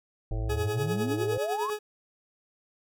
sine exponential sweep, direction up, 41.2 to 1140 Hz, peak -29 dBFS, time 0.31-1.7 s, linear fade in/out 0 ms
harmonic tone, 110 Hz, A2, in tune, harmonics 1 / 3 / 4 / 5 / 6 / 7, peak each -32 / -42 / -44 / -46 / -48 / -49 dBFS, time 0.31-1.38 s, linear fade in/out 5 ms
40% pulse tone with tremolo, 421.4 Hz, G#4, 25 cents sharp, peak -26 dBFS, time 0.49-1.79 s, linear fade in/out 10 ms, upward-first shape triangle, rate 9.9 Hz, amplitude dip 80%
effects none

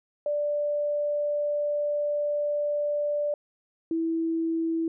sine tone pair in turn, 587.3 / 327.8 Hz, D5 / E4, 0 / -10 cents, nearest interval minor seventh, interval 1010 cents, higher first, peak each -24 dBFS, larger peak neither, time 0.26-3.34 / 3.91-4.88 s, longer first, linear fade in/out 2 ms, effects none

